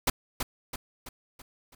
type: noise with echo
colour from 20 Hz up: pink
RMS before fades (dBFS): -24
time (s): 0.07-0.1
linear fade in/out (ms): 5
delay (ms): 330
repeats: 5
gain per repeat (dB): -6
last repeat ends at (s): 1.75
effects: none